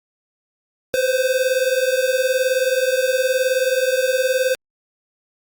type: beating tone pair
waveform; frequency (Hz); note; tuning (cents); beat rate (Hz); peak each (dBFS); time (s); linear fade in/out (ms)
square; 507 / 526; B4 / C5; +45 / +9; 19; -20; 0.94-4.55; 0
effects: Opus 48 kbps